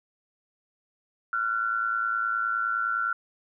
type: tone pair together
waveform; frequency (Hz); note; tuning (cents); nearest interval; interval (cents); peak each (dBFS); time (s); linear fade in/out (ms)
sine; 1370.2 / 1480; F6 / F#6; -33 / 0; minor second; 133; -26 / -29; 1.33-3.13; 2
effects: none